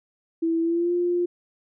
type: tone with pitch glide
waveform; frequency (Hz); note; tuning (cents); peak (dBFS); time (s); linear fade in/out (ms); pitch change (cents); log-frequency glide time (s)
sine; 329.6 to 351.2; E4 to F4; 0 to +10; -20; 0.42-1.26; 10; +110; 0.61-0.93
effects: none